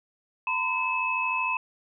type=tone cluster; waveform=sine; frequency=920 / 1013 / 2589 Hz; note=A#5 / B5 / E7; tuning=-23 / +44 / -32 cents; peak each=-34 / -28 / -27 dBFS; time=0.47-1.57 s; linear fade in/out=2 ms; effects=none